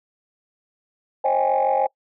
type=chord; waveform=sine; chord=Ab major seventh; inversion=first; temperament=equal with one note detuned; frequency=531.8 / 622.3 / 784 / 830.6 Hz; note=C5 / Eb5 / G5 / Ab5; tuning=+28 / 0 / 0 / 0 cents; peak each=-21 / -25 / -21 / -20 dBFS; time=1.24-1.87 s; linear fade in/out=10 ms; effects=noise-tail reverb RT60 0.1 s tail -24 dB re dry + tanh soft clip ceiling -11 dBFS